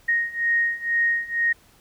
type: beating tone pair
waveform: sine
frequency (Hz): 1864.7 / 1866.8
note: A#6 / A#6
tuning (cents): 0 / +2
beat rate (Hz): 2.1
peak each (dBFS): -24 / -22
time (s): 0.08-1.53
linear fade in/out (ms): 10
effects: pink hiss -56 dBFS RMS until 1.8 s